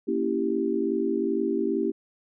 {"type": "chord", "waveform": "sine", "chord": "A# diminished seventh", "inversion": "none", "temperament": "equal with one note detuned", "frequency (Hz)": [233.1, 279.1, 329.6, 392], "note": ["A#3", "C#4", "E4", "G4"], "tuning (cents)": [0, 12, 0, 0], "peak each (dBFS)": [-30, -30, -28, -27], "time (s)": [0.07, 1.92], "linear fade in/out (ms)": 20, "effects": []}